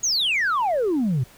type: exponential sweep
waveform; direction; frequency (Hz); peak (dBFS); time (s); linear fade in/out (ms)
sine; down; 6830 to 116.54; -17; 0.03-1.24; 10
effects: tanh soft clip ceiling -17 dBFS + pink hiss -50 dBFS RMS until 1.37 s